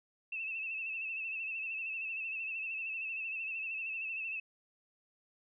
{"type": "tone with vibrato", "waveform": "sine", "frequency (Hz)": 2637, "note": "E7", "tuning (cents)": 0, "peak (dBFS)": -36, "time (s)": [0.32, 4.4], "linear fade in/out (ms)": 5, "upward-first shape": "sine", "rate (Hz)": 13, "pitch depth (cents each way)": 54, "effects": []}